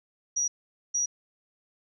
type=tone bursts at uneven times; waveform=sine; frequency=5780 Hz; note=F#8; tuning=41 cents flat; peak=-24 dBFS; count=2; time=0.36-0.48 / 0.94-1.06 s; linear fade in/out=10 ms; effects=none